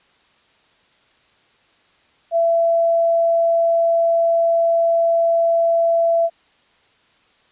sine tone, 670 Hz, E5, 28 cents sharp, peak -13 dBFS, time 2.31-6.3 s, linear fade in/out 50 ms, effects white hiss -57 dBFS RMS until 7.51 s + resampled to 8000 Hz

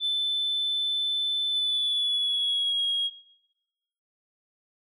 sine tone with pitch glide, 3520 to 3284 Hz, A7 to G#7, 0 to -20 cents, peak -22 dBFS, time 0-3.11 s, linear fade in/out 50 ms, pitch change -120 cents, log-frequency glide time 1.5-2.85 s, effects noise-tail reverb RT60 1.0 s tail -21 dB re dry + tanh soft clip ceiling -20 dBFS

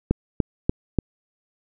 click train, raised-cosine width 3 ms, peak -5 dBFS, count 4, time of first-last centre 0.11-0.987 s, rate 3.42 Hz, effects none

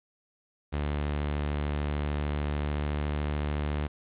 sawtooth tone with pitch glide, 73.42 to 73.93 Hz, D2 to D2, 0 to +12 cents, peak -24 dBFS, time 0.72-3.88 s, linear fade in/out 20 ms, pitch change +12 cents, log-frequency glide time 2.55-2.96 s, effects resampled to 8000 Hz + 9-bit

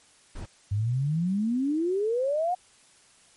brown noise, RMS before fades -36 dBFS, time 0.35-0.46 s, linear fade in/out 10 ms
sine exponential sweep, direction up, 97.6 to 743 Hz, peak -23 dBFS, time 0.71-2.55 s, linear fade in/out 10 ms
effects white hiss -58 dBFS RMS until 3.36 s + MP3 48 kbps

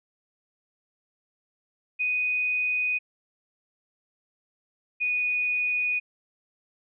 sine tone pair in turn, 2489 / 2473 Hz, D#7 / D#7, 0 / -11 cents, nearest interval unison, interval 11 cents, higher first, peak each -23 dBFS, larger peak neither, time 1.99-2.99 / 5-6 s, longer neither, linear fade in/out 20 ms, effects none

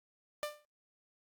sawtooth tone with exponential decay, 595 Hz, D5, 22 cents sharp, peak -28 dBFS, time 0.43-0.65 s, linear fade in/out 0 ms, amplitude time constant 47 ms, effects Opus 48 kbps

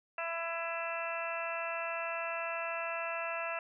harmonic tone with a mistuned harmonic, 333.5 Hz, E4, 20 cents sharp, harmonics 2 / 3 / 4 / 5 / 6 / 7 / 8, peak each -39 / -43 / -41 / -44 / -47 / -48 / -40 dBFS, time 0.18-3.59 s, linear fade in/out 2 ms, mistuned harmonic 7, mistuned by +32 cents, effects none

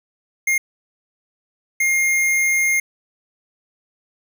square tone bursts at uneven times, 2127 Hz, C7, 28 cents sharp, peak -16 dBFS, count 2, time 0.47-0.58 / 1.8-2.8 s, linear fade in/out 5 ms, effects none

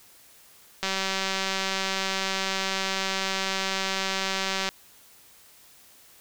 click train, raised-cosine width 0.2 ms, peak -10 dBFS, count 742, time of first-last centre 0.83-4.689 s, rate 192 Hz, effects white hiss -54 dBFS RMS until 6.2 s

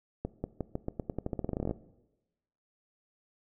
accelerating click train, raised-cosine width 2 ms, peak -19 dBFS, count 21, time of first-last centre 0.25-1.711 s, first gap 190 ms, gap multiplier 0.88, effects noise-tail reverb RT60 1.0 s tail -18 dB re dry

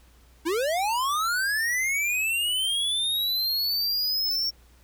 square linear sweep, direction up, 303 to 5520 Hz, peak -24 dBFS, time 0.45-4.51 s, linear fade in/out 20 ms, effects added 60 Hz sine -54 dBFS peak until 4.83 s + pink hiss -60 dBFS RMS until 4.83 s

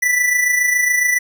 square tone with amplitude modulation, 1975.5 Hz, B6, in tune, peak -12 dBFS, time 0.02-1.19 s, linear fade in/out 10 ms, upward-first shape sine, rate 27.2 Hz, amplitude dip 50%, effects 9-bit

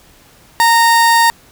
30% pulse tone, 925 Hz, A#5, 14 cents flat, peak -5 dBFS, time 0.6-1.3 s, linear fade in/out 0 ms, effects pink hiss -46 dBFS RMS until 1.51 s

